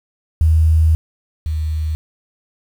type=tone pair in turn; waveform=sine; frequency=79.7 / 77.92 Hz; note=D#2 / D#2; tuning=+42 / +3 cents; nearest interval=unison; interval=39 cents; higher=first; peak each=-9 / -17 dBFS; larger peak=first; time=0.41-0.95 / 1.46-1.95 s; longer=first; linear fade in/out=0 ms; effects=7-bit